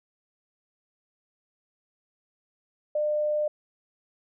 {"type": "tone", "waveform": "sine", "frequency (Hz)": 601, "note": "D5", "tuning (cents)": 40, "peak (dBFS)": -23, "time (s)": [2.95, 3.48], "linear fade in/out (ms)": 5, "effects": []}